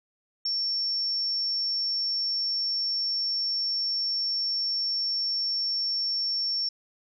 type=tone; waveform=sine; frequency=5450 Hz; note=F8; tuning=43 cents flat; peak=-25 dBFS; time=0.45-6.69 s; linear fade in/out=5 ms; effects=none